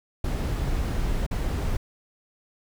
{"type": "noise with dropouts", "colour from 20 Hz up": "brown", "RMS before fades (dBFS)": -26, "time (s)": [0.24, 1.77], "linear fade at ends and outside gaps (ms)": 5, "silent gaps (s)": [1.265, 1.31], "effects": []}